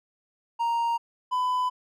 triangle tone pair in turn, 932.3 / 1002.4 Hz, A#5 / B5, 0 / +25 cents, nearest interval minor second, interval 125 cents, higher second, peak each -21 dBFS, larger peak neither, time 0.59-0.98 / 1.31-1.7 s, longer neither, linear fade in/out 20 ms, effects none

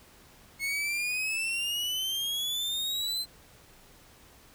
40% pulse exponential sweep, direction up, 2180 to 4120 Hz, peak -28 dBFS, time 0.59-3.26 s, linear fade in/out 50 ms, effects pink hiss -56 dBFS RMS until 4.54 s

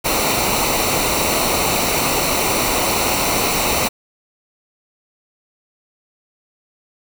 pink noise with comb filter, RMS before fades -18 dBFS, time 0.04-3.89 s, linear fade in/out 20 ms, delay 0.6 ms, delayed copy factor -0.65, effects none

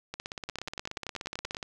two click trains, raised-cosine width 0.2 ms, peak -18 / -19 dBFS, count 12 / 26, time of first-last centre 0.49-1.548 / 0.14-1.628 s, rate 10.4 / 16.8 Hz, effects none

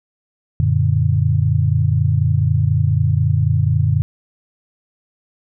sine chord, Gb augmented, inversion none, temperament equal, 92.5 / 116.54 / 146.83 Hz, Gb2 / Bb2 / D3, 0 / 0 / 0 cents, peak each -17 dBFS, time 0.6-4.02 s, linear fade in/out 0 ms, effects none

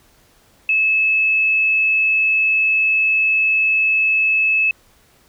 sine tone, 2600 Hz, E7, 24 cents flat, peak -13 dBFS, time 0.69-4.71 s, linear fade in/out 2 ms, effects pink hiss -54 dBFS RMS until 5.28 s

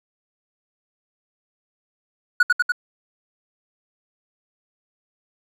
triangle tone with echo, 1463 Hz, F#6, 20 cents flat, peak -9 dBFS, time 2.4-2.43 s, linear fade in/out 5 ms, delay 97 ms, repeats 3, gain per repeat -2 dB, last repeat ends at 2.721 s, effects none

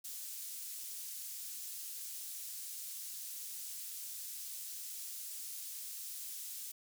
pink high-pass noise, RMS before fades -45 dBFS, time 0.04-6.72 s, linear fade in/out 10 ms, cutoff 7200 Hz, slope 12 dB/octave, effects none

